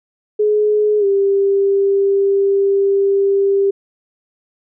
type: tone with pitch glide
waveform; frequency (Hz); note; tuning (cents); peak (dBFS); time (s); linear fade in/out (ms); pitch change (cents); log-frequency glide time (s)
sine; 421.3 to 395.4; G#4 to G4; +25 to +15; -11; 0.39-3.71; 10; -110; 0.99-1.05
effects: none